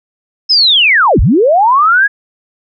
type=linear two-way sweep; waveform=sine; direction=down then up; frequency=5270 to 30.78 to 1692 Hz; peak=-5 dBFS; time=0.49-2.08 s; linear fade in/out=20 ms; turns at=1.2 s; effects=none